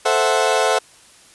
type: chord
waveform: 30% pulse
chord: F# half-diminished seventh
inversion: first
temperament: equal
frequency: 440 / 523.3 / 659.3 / 740 Hz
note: A4 / C5 / E5 / F#5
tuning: 0 / 0 / 0 / 0 cents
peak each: -18 dBFS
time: 0.05-0.79 s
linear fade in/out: 10 ms
effects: white hiss -48 dBFS RMS until 1.34 s + resampled to 24000 Hz